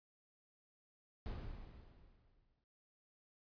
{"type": "noise with exponential decay", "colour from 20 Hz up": "brown", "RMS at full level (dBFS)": -42, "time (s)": [1.26, 2.64], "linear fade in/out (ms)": 0, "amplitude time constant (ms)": 300, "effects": ["noise-tail reverb RT60 0.3 s tail -20 dB re dry", "resampled to 11025 Hz"]}